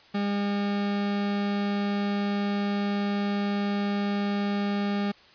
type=tone; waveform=40% pulse; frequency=202.4 Hz; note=G#3; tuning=44 cents flat; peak=-24 dBFS; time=0.14-5.12 s; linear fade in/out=10 ms; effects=white hiss -54 dBFS RMS until 5.34 s + resampled to 11025 Hz